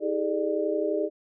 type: tone cluster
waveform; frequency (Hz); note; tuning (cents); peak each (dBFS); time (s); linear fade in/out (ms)
sine; 320.2 / 400.2 / 431.8 / 597; D#4 / G4 / A4 / D5; +50 / +36 / -33 / +28; -30 / -29 / -30 / -29; 0-1.1; 50
effects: none